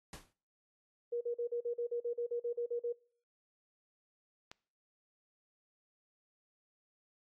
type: noise with exponential decay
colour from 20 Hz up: pink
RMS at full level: -45 dBFS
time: 0.13-0.33 s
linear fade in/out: 1 ms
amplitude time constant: 43 ms
type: tone bursts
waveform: sine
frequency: 476 Hz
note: A#4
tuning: 36 cents sharp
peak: -33 dBFS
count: 14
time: 1.12-2.927 s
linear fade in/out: 10 ms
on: 91 ms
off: 41 ms
type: click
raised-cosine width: 0.2 ms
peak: -30 dBFS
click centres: 4.515 s
effects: noise-tail reverb RT60 0.5 s tail -24 dB re dry + AAC 32 kbps